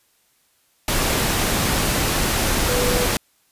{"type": "tone in noise", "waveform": "sine", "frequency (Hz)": 493, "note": "B4", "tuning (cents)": -3, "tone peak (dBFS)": -22, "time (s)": [2.69, 3.06], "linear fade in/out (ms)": 2, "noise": "pink", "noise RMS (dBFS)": -20, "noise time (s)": [0.88, 3.17], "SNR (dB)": -5, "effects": ["white hiss -62 dBFS RMS until 3.51 s", "resampled to 32000 Hz"]}